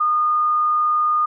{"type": "tone", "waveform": "sine", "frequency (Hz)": 1223, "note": "D#6", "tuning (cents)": -30, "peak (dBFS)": -15, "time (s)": [0, 1.26], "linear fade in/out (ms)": 10, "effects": []}